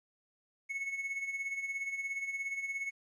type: tone with tremolo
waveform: triangle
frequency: 2200 Hz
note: C#7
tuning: 14 cents flat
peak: -31 dBFS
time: 0.69-2.91 s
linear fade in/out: 20 ms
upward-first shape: sine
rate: 17 Hz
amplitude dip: 60%
effects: resampled to 24000 Hz + 12-bit